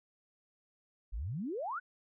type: exponential sweep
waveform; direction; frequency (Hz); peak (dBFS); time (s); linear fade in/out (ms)
sine; up; 43.65 to 1568; -35; 1.12-1.8; 20
effects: none